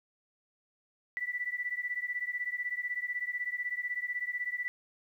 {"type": "beating tone pair", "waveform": "sine", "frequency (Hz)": [1962, 1978], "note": ["B6", "B6"], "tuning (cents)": [-12, 2], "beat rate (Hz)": 16, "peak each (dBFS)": [-35, -36], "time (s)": [1.17, 4.68], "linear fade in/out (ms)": 0, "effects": ["11-bit"]}